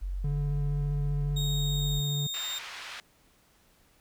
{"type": "tone", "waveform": "sine", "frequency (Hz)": 46.25, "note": "F#1", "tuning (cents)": 0, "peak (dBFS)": -30, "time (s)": [0.01, 2.01], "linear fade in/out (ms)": 20}
{"type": "tone with vibrato", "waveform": "triangle", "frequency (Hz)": 144.1, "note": "D3", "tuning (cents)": -33, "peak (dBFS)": -26, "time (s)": [0.24, 2.27], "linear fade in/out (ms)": 5, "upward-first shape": "square", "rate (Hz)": 15, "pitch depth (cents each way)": 11}
{"type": "tone with pitch glide", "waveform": "35% pulse", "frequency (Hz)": [3729, 3680], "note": ["A#7", "A#7"], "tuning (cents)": [0, -23], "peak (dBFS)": -31, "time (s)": [1.36, 2.59], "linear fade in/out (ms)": 10, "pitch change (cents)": -23, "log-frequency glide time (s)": [1.55, 2.41]}
{"type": "band-pass noise", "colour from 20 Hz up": "pink", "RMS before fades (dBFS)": -42, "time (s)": [2.34, 3], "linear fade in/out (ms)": 0, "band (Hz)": [1400, 4000], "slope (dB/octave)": 12}
{"effects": ["pink hiss -64 dBFS RMS until 4 s"]}